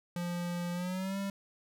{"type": "tone with pitch glide", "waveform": "square", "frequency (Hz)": [174.61, 197.13], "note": ["F3", "G3"], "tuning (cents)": [0, 10], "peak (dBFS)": -34, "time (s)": [0.16, 1.3], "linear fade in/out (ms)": 2, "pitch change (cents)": 210, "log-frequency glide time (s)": [0.73, 1.18], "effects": []}